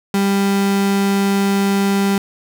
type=tone; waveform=35% pulse; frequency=197.9 Hz; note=G3; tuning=17 cents sharp; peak=-12 dBFS; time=0.14-2.18 s; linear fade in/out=2 ms; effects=none